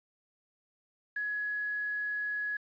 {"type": "tone with quantisation", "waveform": "sine", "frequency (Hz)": 1682, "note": "G#6", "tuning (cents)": 22, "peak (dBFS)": -31, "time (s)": [1.16, 2.57], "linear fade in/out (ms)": 5, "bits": 9, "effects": ["resampled to 11025 Hz"]}